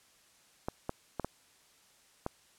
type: clicks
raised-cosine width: 1 ms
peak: -19 dBFS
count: 5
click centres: 0.685 / 0.894 / 1.197 / 1.246 / 2.264 s
effects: white hiss -64 dBFS RMS until 2.58 s + low-pass 10000 Hz 12 dB/octave